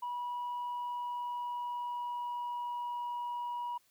sine tone with pitch glide, 973 to 965.2 Hz, B5 to B5, -26 to -40 cents, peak -33 dBFS, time 0.02-3.78 s, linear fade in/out 10 ms, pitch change -14 cents, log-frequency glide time 0.6-3 s, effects tanh soft clip ceiling -33 dBFS + white hiss -70 dBFS RMS until 3.9 s

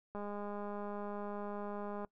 click train, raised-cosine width 1 ms, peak -30 dBFS, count 390, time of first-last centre 0.15-2.048 s, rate 205 Hz, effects noise-tail reverb RT60 0.1 s tail -22 dB re dry

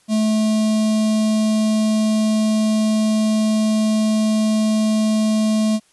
square tone with notch filter, 216.7 Hz, A3, 26 cents flat, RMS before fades -17 dBFS, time 0.08-5.8 s, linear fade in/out 50 ms, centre 1600 Hz, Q 0.6, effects white hiss -57 dBFS RMS until 5.92 s + resampled to 24000 Hz

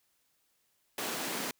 pink high-pass noise, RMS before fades -36 dBFS, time 0.98-1.51 s, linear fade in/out 2 ms, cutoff 200 Hz, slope 24 dB/octave, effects white hiss -74 dBFS RMS until 1.59 s

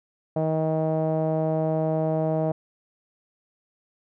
sawtooth tone with low-pass filter, 158.2 Hz, D#3, 29 cents sharp, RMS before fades -24 dBFS, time 0.36-2.52 s, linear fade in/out 5 ms, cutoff 660 Hz, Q 4.3, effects none

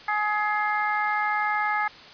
harmonic tone, 420.9 Hz, G#4, 23 cents sharp, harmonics 2 / 3 / 4 / 5, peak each -26 / -28 / -29 / -30 dBFS, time 0.08-1.88 s, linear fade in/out 5 ms, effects white hiss -45 dBFS RMS until 2.13 s + resampled to 11025 Hz

